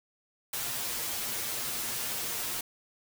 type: noise with comb filter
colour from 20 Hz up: white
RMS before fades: -34 dBFS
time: 0.53-2.61 s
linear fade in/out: 5 ms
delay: 8.5 ms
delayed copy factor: +0.95
effects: none